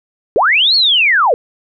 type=linear two-way sweep; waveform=sine; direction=up then down; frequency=349.2 to 4435 to 424.6 Hz; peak=-8 dBFS; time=0.36-1.34 s; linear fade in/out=0 ms; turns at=0.75 s; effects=none